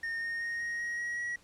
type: tone with pitch steps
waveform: triangle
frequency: 1833 / 1846.8 / 1860.7 / 1874.8 / 1888.9 / 1903.1 / 1917.5 Hz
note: A#6 / A#6 / A#6 / A#6 / A#6 / A#6 / A#6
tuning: -30 / -17 / -4 / +9 / +22 / +35 / +48 cents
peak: -31 dBFS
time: 0.03-1.36 s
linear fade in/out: 5 ms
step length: 190 ms
effects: pink hiss -61 dBFS RMS until 1.43 s + low-pass 10000 Hz 12 dB/octave